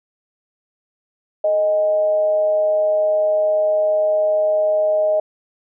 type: tone with amplitude modulation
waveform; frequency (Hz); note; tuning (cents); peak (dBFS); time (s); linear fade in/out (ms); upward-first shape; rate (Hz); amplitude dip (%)
sine; 622.3; D#5; 0; -12; 1.44-5.2; 5; sine; 191; 40
effects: none